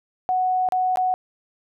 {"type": "tone with dropouts", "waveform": "sine", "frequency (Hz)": 740, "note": "F#5", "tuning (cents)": 0, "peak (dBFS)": -18, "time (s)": [0.29, 1.14], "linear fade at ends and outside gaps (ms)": 0, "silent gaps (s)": [[0.688, 0.722], [0.958, 0.972]], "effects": []}